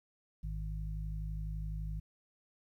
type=harmonic tone; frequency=51.91 Hz; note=G#1; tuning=in tune; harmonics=1 / 2 / 3; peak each=-37 / -46 / -43 dBFS; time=0.43-2 s; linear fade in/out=10 ms; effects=12-bit